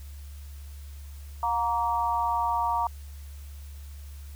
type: tone with amplitude modulation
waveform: sine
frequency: 935 Hz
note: A#5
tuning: 5 cents sharp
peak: -19 dBFS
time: 1.43-2.87 s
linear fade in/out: 2 ms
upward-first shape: sine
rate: 220 Hz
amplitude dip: 100%
effects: added 71 Hz sine -39 dBFS peak until 4.35 s + white hiss -55 dBFS RMS until 4.35 s